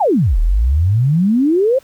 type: exponential two-way sweep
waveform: sine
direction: down then up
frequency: 932.3 to 36.71 to 553 Hz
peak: -10 dBFS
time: 0-1.79 s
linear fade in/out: 10 ms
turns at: 0.39 s
effects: pink hiss -49 dBFS RMS until 1.83 s